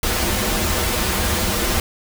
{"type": "noise with comb filter", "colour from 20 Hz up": "pink", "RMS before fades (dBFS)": -20, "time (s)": [0.03, 1.8], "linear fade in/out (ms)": 2, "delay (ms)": 7.1, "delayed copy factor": -0.7, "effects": []}